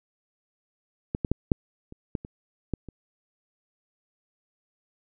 clicks, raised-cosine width 3 ms, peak -14 / -13 / -9 / -6 / -29 / -15 / -25 / -14 / -27 dBFS, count 9, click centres 1.149 / 1.248 / 1.316 / 1.518 / 1.924 / 2.152 / 2.249 / 2.737 / 2.887 s, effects none

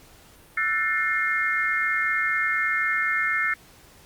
sine chord, F# half-diminished seventh, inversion third, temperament just, 1332 / 1480 / 1776 / 2131 Hz, E6 / F#6 / A6 / C7, +18 / 0 / +16 / +31 cents, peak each -29 / -31 / -25 / -25 dBFS, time 0.57-3.54 s, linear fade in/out 5 ms, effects pink hiss -52 dBFS RMS until 4.05 s + Opus 48 kbps

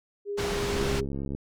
sine tone with pitch glide, 406.4 to 403.6 Hz, G#4 to G#4, -38 to -49 cents, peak -29 dBFS, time 0.25-1.07 s, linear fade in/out 50 ms, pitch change -11 cents, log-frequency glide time 0.58-0.75 s
pink low-pass noise, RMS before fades -31 dBFS, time 0.37-1.01 s, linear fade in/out 20 ms, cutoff 6300 Hz, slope 12 dB/octave
click train, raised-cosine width 3 ms, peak -21 dBFS, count 43, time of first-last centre 0.74-1.35 s, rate 68.9 Hz
effects none

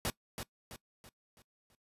pink noise with echo, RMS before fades -34 dBFS, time 0.05-0.1 s, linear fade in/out 0 ms, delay 330 ms, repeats 5, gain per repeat -7 dB, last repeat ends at 1.75 s, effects noise-tail reverb RT60 0.1 s tail -21 dB re dry + resampled to 32000 Hz

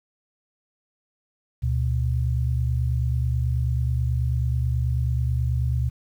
sine tone pair together, 72.45 / 121.7 Hz, D2 / B2, -23 / -25 cents, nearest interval major sixth, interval 898 cents, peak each -23 dBFS, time 1.62-5.9 s, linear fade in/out 20 ms, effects 9-bit

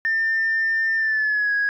sine tone with pitch glide, 1798 to 1658.3 Hz, A6 to G#6, +37 to -3 cents, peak -17 dBFS, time 0.05-1.69 s, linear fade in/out 0 ms, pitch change -140 cents, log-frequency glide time 0.96-1.53 s, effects tanh soft clip ceiling -15 dBFS

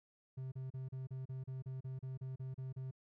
triangle tone bursts, 130.81 Hz, C3, in tune, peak -39 dBFS, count 14, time 0.37-2.912 s, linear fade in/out 10 ms, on 150 ms, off 34 ms, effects none

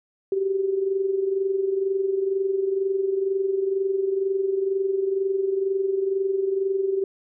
sine tone with amplitude modulation, 387.9 Hz, G4, 18 cents flat, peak -18 dBFS, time 0.32-7.04 s, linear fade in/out 2 ms, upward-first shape sine, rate 22.1 Hz, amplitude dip 60%, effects none

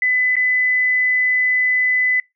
sine tone with dropouts, 2006 Hz, B6, 26 cents sharp, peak -14 dBFS, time 0.02-2.2 s, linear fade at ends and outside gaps 2 ms, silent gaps 0.356-0.366 s, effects noise-tail reverb RT60 0.2 s tail -25 dB re dry

